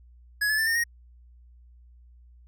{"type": "tone with pitch steps", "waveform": "square", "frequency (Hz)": [1680, 1726.2, 1773.7, 1822.6, 1872.7], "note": ["G#6", "A6", "A6", "A#6", "A#6"], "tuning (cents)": [19, -34, 13, -39, 7], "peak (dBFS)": -23, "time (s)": [0.41, 0.84], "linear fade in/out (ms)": 10, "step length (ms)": 86, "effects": ["added 60 Hz sine -50 dBFS peak until 2.47 s"]}